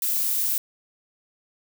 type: noise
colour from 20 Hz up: violet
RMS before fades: -24 dBFS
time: 0.02-0.58 s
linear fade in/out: 2 ms
effects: none